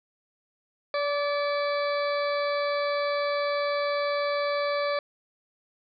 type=harmonic tone with a mistuned harmonic; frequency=576 Hz; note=D5; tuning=34 cents flat; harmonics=1 / 2 / 3 / 4 / 6 / 7 / 8; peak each=-26 / -31 / -37 / -36 / -45 / -41 / -41 dBFS; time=0.94-4.99 s; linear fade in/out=2 ms; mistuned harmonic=2; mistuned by=+15 cents; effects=none